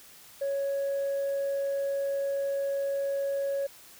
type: tone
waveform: sine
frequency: 555 Hz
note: C#5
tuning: 2 cents sharp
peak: -25 dBFS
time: 0.41-3.67 s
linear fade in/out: 10 ms
effects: tanh soft clip ceiling -25 dBFS + white hiss -52 dBFS RMS until 3.99 s

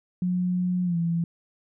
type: tone with pitch glide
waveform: sine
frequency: 180.4 to 168.32 Hz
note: F#3 to E3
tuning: -44 to +36 cents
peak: -22 dBFS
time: 0.22-1.24 s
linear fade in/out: 2 ms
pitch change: -120 cents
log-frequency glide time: 0.84-0.97 s
effects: none

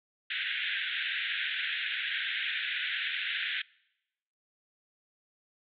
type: band-pass noise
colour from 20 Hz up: pink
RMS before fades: -33 dBFS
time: 0.3-3.62 s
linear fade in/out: 5 ms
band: 1500 to 3700 Hz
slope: 96 dB/octave
effects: noise-tail reverb RT60 0.9 s tail -25 dB re dry + MP3 48 kbps

